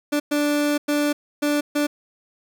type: tone bursts at uneven times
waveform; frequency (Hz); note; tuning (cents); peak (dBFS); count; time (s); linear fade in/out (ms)
30% pulse; 293.2; D4; -3; -16; 5; 0.12-0.2 / 0.31-0.78 / 0.88-1.13 / 1.42-1.61 / 1.75-1.87; 10
effects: none